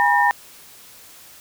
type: tone cluster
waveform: sine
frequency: 819 / 967 / 1818 Hz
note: G#5 / B5 / A#6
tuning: -24 / -37 / -44 cents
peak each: -18 dBFS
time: 0-0.31 s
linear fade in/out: 0 ms
effects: white hiss -45 dBFS RMS until 1.4 s